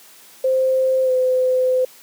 sine tone with pitch glide, 522 to 511 Hz, C5 to C5, -4 to -41 cents, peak -14 dBFS, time 0.44-1.85 s, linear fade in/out 5 ms, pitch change -37 cents, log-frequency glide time 1.04-1.11 s, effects white hiss -46 dBFS RMS until 2.02 s + high-pass 200 Hz 12 dB/octave

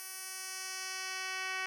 10% pulse tone with band-pass filter sweep, 376.5 Hz, F#4, 30 cents sharp, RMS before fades -40 dBFS, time 0-1.66 s, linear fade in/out 0 ms, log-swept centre 12000 to 2600 Hz, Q 0.97, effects none

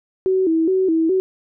sine tone with vibrato, 349.5 Hz, F4, 1 cent sharp, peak -14 dBFS, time 0.26-1.2 s, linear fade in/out 0 ms, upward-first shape square, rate 2.4 Hz, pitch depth 130 cents each way, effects none

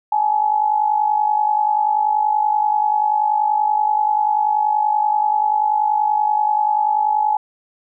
sine tone with amplitude modulation, 849 Hz, G#5, 38 cents sharp, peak -11 dBFS, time 0.12-7.37 s, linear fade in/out 5 ms, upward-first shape sine, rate 50.4 Hz, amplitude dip 70%, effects none

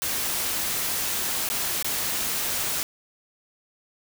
white noise with dropouts, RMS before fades -27 dBFS, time 0.02-2.83 s, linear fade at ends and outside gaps 0 ms, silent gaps 1.489-1.5 / 1.826-1.845 s, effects none

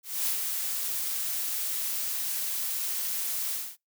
blue noise with ADSR envelope, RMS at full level -27 dBFS, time 0.03-3.77 s, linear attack 240 ms, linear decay 99 ms, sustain -4 dB, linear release 240 ms, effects noise-tail reverb RT60 0.2 s tail -26 dB re dry

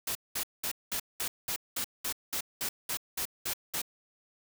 white noise bursts, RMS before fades -33 dBFS, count 14, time 0.07-3.818 s, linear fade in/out 5 ms, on 82 ms, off 200 ms, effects none

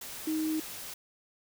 sine tone in noise, 313.3 Hz, D#4, 12 cents sharp, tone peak -28 dBFS, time 0.27-0.6 s, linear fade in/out 5 ms, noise white, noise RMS -42 dBFS, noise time 0.01-0.94 s, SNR +11 dB, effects none

